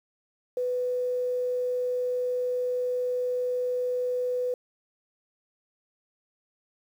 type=tone; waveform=sine; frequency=497.6 Hz; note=B4; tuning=13 cents sharp; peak=-25 dBFS; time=0.57-4.54 s; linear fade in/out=2 ms; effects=9-bit